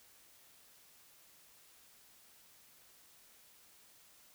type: silence
effects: white hiss -63 dBFS RMS until 4.34 s